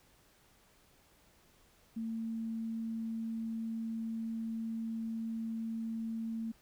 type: tone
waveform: sine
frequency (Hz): 225.5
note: A3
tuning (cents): +43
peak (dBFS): -35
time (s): 1.96-6.52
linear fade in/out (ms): 10
effects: pink hiss -66 dBFS RMS until 6.61 s